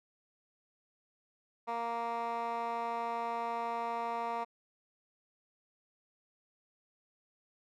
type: tone with band-pass filter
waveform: 15% pulse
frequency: 233.1 Hz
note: A#3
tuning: in tune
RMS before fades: -36 dBFS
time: 1.67-4.45 s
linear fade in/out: 20 ms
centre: 1000 Hz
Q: 2
effects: none